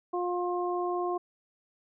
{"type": "harmonic tone", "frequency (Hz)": 355.1, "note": "F4", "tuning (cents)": 29, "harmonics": [1, 2, 3], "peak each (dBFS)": [-30, -33, -35], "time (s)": [0.13, 1.18], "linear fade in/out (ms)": 10, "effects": []}